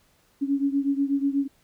sine beating tone pair, 276.3 / 284.5 Hz, C#4 / C#4, -6 / +45 cents, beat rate 8.2 Hz, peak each -23 / -26 dBFS, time 0.41-1.48 s, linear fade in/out 20 ms, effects pink hiss -63 dBFS RMS until 1.63 s

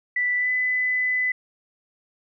sine tone with pitch glide, 1975.5 to 2005 Hz, B6 to B6, 0 to +26 cents, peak -20 dBFS, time 0.16-1.32 s, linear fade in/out 5 ms, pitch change +26 cents, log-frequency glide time 0.37-0.5 s, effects none

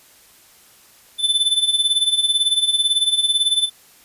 square tone with tremolo, 3520 Hz, A7, in tune, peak -13 dBFS, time 1.18-3.7 s, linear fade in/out 50 ms, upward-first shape sine, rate 18 Hz, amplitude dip 75%, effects white hiss -50 dBFS RMS until 4.04 s + resampled to 32000 Hz

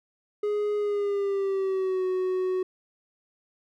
triangle tone with pitch glide, 416.2 to 370.8 Hz, G#4 to F#4, +4 to +4 cents, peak -22 dBFS, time 0.43-2.63 s, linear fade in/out 5 ms, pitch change -200 cents, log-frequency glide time 0.77-2.05 s, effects none

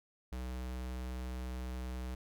square tone, 62.9 Hz, B1, 32 cents sharp, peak -39 dBFS, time 0.32-2.15 s, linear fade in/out 5 ms, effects none

